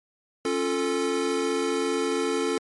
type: chord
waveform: square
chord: Db augmented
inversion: none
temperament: equal with one note detuned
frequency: 274.2 / 349.2 / 440 Hz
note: Db4 / F4 / A4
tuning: -19 / 0 / 0 cents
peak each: -30 / -30 / -27 dBFS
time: 0.45-2.58 s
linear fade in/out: 2 ms
effects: MP3 48 kbps